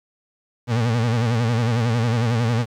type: tone with vibrato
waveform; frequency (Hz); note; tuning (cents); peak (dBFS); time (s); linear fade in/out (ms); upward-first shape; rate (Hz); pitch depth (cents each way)
35% pulse; 116.54; A#2; 0; -16; 0.67-2.66; 50; sine; 11; 93
effects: low-pass 6000 Hz 12 dB/octave + 8-bit